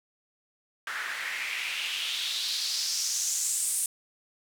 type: noise with band-pass filter sweep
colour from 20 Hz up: white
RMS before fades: -31 dBFS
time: 0.87-3.86 s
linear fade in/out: 2 ms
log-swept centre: 1500 to 9400 Hz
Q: 3.5
effects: none